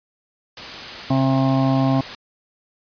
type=noise; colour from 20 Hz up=white; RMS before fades=-32 dBFS; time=0.57-2.15 s; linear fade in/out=2 ms
type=harmonic tone; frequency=133.4 Hz; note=C3; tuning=34 cents sharp; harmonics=1 / 2 / 4 / 5 / 6 / 7 / 8; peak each=-19 / -18 / -32 / -25 / -28 / -35 / -30 dBFS; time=1.1-2.01 s; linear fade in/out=5 ms
effects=resampled to 11025 Hz